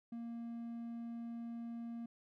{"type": "tone", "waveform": "triangle", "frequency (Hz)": 233.1, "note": "A#3", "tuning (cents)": 0, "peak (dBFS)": -40, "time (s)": [0.12, 2.06], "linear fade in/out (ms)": 5, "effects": []}